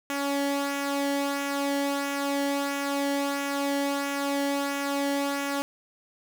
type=tone with flanger; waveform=sawtooth; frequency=280.9 Hz; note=C#4; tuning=23 cents sharp; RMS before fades=-28 dBFS; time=0.1-5.62 s; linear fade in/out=0 ms; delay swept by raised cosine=0.22 to 0.81 ms; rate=1.5 Hz; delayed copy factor=-0.5; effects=none